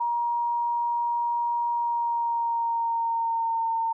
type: tone with pitch glide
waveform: sine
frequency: 947 to 910 Hz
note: A#5 to A#5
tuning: +27 to -42 cents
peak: -23 dBFS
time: 0-3.93 s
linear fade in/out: 10 ms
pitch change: -69 cents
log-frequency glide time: 1.71-3.69 s
effects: none